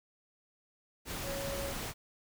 sine tone in noise, 554.4 Hz, C#5, in tune, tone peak -38 dBFS, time 1.23-1.74 s, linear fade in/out 50 ms, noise pink, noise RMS -39 dBFS, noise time 1.05-1.94 s, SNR -2 dB, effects none

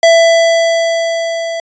square tone with level ramp, 665 Hz, E5, 15 cents sharp, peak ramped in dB -4 to -18 dBFS, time 0.03-1.6 s, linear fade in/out 2 ms, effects resampled to 16000 Hz

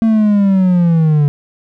triangle linear sweep, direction down, 226.6 to 143 Hz, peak -6 dBFS, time 0.02-1.28 s, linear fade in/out 0 ms, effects none

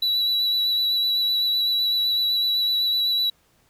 triangle tone with vibrato, 3932 Hz, B7, 8 cents flat, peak -18 dBFS, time 0.02-3.3 s, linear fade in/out 5 ms, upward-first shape sine, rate 7.9 Hz, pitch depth 16 cents each way, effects pink hiss -62 dBFS RMS until 3.69 s

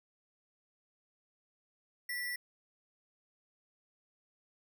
sine tone with sample-and-hold, 1956 Hz, B6, 17 cents flat, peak -35 dBFS, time 2.09-2.36 s, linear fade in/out 5 ms, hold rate 7350 Hz, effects none

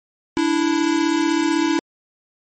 square tone pair together, 293.5 / 329.4 Hz, D4 / E4, -1 / -1 cents, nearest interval major second, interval 200 cents, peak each -21 / -19 dBFS, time 0.37-1.79 s, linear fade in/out 0 ms, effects MP3 32 kbps

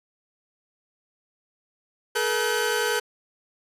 sawtooth tone cluster, 427.3 / 478 / 1527 Hz, G#4 / A#4 / G6, +49 / +43 / -46 cents, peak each -23 dBFS, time 2.15-3 s, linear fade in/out 10 ms, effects resampled to 32000 Hz

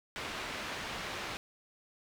white low-pass noise, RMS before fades -40 dBFS, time 0.16-1.37 s, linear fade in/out 0 ms, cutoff 2800 Hz, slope 12 dB/octave, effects none

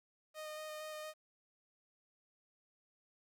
sawtooth tone with vibrato, 616 Hz, D#5, 17 cents flat, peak -40 dBFS, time 0.34-1.14 s, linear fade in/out 50 ms, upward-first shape square, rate 4.3 Hz, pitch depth 9 cents each way, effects 12-bit

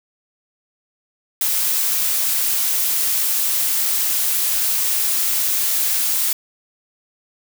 blue noise, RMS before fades -19 dBFS, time 1.41-6.33 s, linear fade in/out 2 ms, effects none

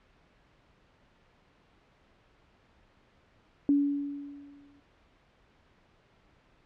sine tone with exponential decay, 284.7 Hz, C#4, 46 cents sharp, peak -19 dBFS, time 3.69-4.8 s, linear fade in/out 1 ms, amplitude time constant 240 ms, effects pink hiss -64 dBFS RMS until 6.65 s + low-pass 3000 Hz 12 dB/octave

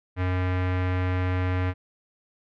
square tone with low-pass filter, 91.5 Hz, F#2, 19 cents flat, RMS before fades -25 dBFS, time 0.16-1.74 s, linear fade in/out 50 ms, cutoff 2100 Hz, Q 1.8, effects none

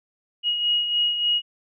sine beating tone pair, 2889 / 2892.4 Hz, F#7 / F#7, -42 / -40 cents, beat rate 3.4 Hz, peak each -20 / -29 dBFS, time 0.43-1.42 s, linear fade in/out 50 ms, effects none

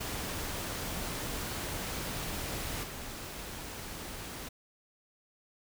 pink noise with level steps, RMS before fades -37 / -42 dBFS, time 0-4.49 s, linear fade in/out 10 ms, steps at 2.83 s, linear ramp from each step 10 ms, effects none

